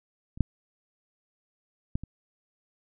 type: clicks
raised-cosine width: 5 ms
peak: -30 / -9 / -16 / -26 dBFS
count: 4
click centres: 0.375 / 0.407 / 1.955 / 2.036 s
effects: none